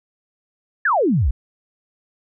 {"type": "exponential sweep", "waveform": "sine", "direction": "down", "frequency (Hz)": [1819, 50.6], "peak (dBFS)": -14, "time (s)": [0.85, 1.31], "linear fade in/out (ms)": 5, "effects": []}